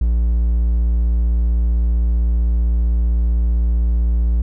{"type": "tone", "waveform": "triangle", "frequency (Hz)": 57.8, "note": "A#1", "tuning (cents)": -14, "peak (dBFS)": -11, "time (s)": [0.01, 4.42], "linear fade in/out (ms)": 5, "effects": []}